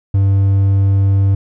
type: tone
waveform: triangle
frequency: 98 Hz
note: G2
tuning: in tune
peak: -7 dBFS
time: 0.14-1.35 s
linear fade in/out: 5 ms
effects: none